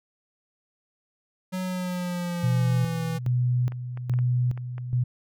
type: tone with pitch glide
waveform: square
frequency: 185 to 163.87 Hz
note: F#3 to E3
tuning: 0 to -10 cents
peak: -28 dBFS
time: 1.52-3.19 s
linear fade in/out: 20 ms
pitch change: -210 cents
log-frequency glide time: 1.62-3.04 s
type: tone with tremolo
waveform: sine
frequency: 123.8 Hz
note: B2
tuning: 5 cents sharp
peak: -20 dBFS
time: 2.43-5.04 s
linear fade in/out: 10 ms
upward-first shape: square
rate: 1.2 Hz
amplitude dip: 70%
type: clicks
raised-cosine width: 0.5 ms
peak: -28 dBFS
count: 6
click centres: 3.721 / 3.974 / 4.138 / 4.189 / 4.576 / 4.781 s
effects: none